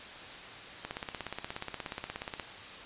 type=click train; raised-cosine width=0.3 ms; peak=-20 dBFS; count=27; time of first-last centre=0.85-2.398 s; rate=16.8 Hz; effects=white hiss -45 dBFS RMS until 2.85 s + resampled to 8000 Hz